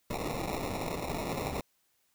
blue noise with sample-and-hold, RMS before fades -35 dBFS, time 0.1-1.61 s, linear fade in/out 5 ms, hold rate 1575 Hz, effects white hiss -73 dBFS RMS until 2.14 s

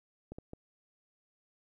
clicks, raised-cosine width 2 ms, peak -30 dBFS, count 3, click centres 0.32 / 0.385 / 0.534 s, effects 12-bit

